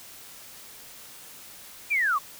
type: linear sweep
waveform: sine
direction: down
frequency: 2471 to 1046.5 Hz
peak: -21 dBFS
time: 1.9-2.19 s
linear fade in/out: 20 ms
effects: white hiss -46 dBFS RMS until 2.39 s